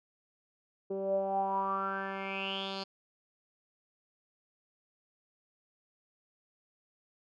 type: tone with low-pass filter sweep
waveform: 10% pulse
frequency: 194.1 Hz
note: G3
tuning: 17 cents flat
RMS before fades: -34 dBFS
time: 0.9-2.84 s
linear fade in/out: 10 ms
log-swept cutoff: 440 to 4400 Hz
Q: 8.7
effects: none